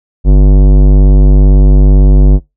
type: tone with tanh clipping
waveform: sine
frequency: 48.93 Hz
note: G1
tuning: 2 cents flat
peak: -3 dBFS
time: 0.24-2.4 s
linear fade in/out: 50 ms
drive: 17 dB
effects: noise-tail reverb RT60 0.2 s tail -24 dB re dry